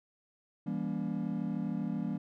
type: chord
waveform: triangle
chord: E diminished seventh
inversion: none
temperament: just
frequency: 164.81 / 197.78 / 237.3 / 284.8 Hz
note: E3 / G3 / Bb3 / Db4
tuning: 0 / +16 / +31 / +47 cents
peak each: -36 / -34 / -35 / -38 dBFS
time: 0.66-2.18 s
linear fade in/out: 10 ms
effects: none